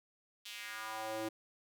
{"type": "tone with high-pass filter sweep", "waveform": "square", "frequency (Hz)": 110, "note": "A2", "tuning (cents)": 0, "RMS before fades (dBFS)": -42, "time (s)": [0.45, 1.29], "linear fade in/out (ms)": 10, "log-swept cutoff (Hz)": [3400, 350], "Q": 2.2, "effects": []}